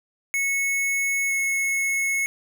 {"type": "tone pair in turn", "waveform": "square", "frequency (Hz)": [2200, 2188], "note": ["C#7", "C#7"], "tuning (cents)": [-14, -23], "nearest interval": "unison", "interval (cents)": 9, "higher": "first", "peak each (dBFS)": -22, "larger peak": "neither", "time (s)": [[0.34, 1.3], [1.3, 2.26]], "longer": "neither", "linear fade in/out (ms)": 0, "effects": []}